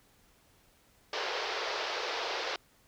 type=band-pass noise; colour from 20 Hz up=pink; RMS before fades=-35 dBFS; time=1.13-2.56 s; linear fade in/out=2 ms; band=390 to 5400 Hz; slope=48 dB/octave; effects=pink hiss -65 dBFS RMS until 2.87 s

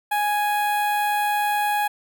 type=tone with notch filter; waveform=sawtooth; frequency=830.6 Hz; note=G#5; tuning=in tune; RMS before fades=-22 dBFS; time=0.11-1.88 s; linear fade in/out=10 ms; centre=5600 Hz; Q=0.58; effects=none

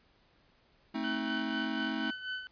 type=chord; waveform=square; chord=A diminished; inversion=none; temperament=just; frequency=220 / 264 / 316.8 Hz; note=A3 / C4 / Eb4; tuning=0 / +16 / +31 cents; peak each=-38 dBFS; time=0.94-2.11 s; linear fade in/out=10 ms
type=tone with tremolo; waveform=30% pulse; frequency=1510 Hz; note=F#6; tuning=35 cents sharp; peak=-31 dBFS; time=1.04-2.47 s; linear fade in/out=0 ms; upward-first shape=sine; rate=4.1 Hz; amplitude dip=65%
effects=pink hiss -67 dBFS RMS until 2.51 s + resampled to 11025 Hz

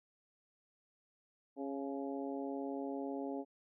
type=harmonic tone with a mistuned harmonic; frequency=137.9 Hz; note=C#3; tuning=9 cents flat; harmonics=2 / 3 / 4 / 5 / 6; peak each=-40 / -44 / -46 / -48 / -50 dBFS; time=1.56-3.45 s; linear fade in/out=50 ms; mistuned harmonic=6; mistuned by=+33 cents; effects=none

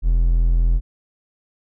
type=tone; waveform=triangle; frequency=42.13 Hz; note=E1; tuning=38 cents sharp; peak=-11 dBFS; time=0.02-0.81 s; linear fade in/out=50 ms; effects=none

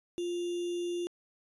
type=tone with sample-and-hold; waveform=sine; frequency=349.2 Hz; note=F4; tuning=in tune; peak=-31 dBFS; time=0.18-1.07 s; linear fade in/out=0 ms; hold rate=3150 Hz; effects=resampled to 22050 Hz

